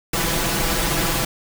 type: noise with comb filter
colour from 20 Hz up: pink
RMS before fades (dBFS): -21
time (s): 0.13-1.25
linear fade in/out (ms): 5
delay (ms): 6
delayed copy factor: +0.8
effects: none